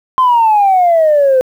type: exponential sweep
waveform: sine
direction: down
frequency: 1049 to 507 Hz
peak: -5 dBFS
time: 0.18-1.41 s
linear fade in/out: 0 ms
effects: tanh soft clip ceiling -3 dBFS + 7-bit